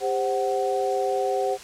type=tone cluster; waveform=sine; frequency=399.2 / 524 / 747 Hz; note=G4 / C5 / F#5; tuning=+32 / +2 / +16 cents; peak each=-26 dBFS; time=0-1.58 s; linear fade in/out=50 ms; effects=white hiss -42 dBFS RMS until 1.63 s + low-pass 8000 Hz 12 dB/octave